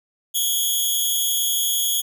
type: tone with amplitude modulation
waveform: 10% pulse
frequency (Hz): 3322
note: G#7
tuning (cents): 0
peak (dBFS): -7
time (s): 0.34-2.02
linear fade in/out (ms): 20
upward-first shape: sine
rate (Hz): 231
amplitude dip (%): 85
effects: none